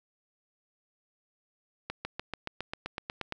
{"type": "accelerating click train", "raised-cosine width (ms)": 0.3, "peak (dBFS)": -18, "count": 12, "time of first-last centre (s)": [1.9, 3.323], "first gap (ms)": 150, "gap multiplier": 0.97, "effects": []}